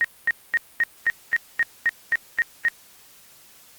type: tone bursts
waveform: sine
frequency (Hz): 1864.7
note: A#6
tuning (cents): 0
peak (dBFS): -16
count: 11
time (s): 0.01-2.684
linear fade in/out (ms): 0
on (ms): 34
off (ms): 230
effects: white hiss -51 dBFS RMS until 3.78 s + Opus 48 kbps